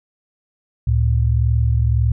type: tone pair together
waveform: sine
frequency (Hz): 71.2 / 113.02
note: C#2 / A2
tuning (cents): +47 / +47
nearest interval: minor sixth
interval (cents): 800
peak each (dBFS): -16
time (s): 0.87-2.12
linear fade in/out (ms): 5
effects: none